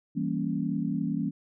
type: chord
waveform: sine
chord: E diminished seventh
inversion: none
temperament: equal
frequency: 164.81 / 196 / 233.1 / 277.2 Hz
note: E3 / G3 / Bb3 / Db4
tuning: 0 / 0 / 0 / 0 cents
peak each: -32 dBFS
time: 0.15-1.31 s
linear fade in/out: 20 ms
effects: none